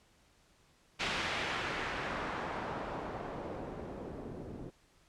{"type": "noise with low-pass filter sweep", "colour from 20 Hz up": "white", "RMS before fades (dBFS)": -39, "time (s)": [0.99, 4.71], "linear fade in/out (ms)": 20, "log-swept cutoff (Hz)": [3100, 290], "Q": 1, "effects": ["pink hiss -67 dBFS RMS until 5.08 s", "low-pass 9000 Hz 12 dB/octave"]}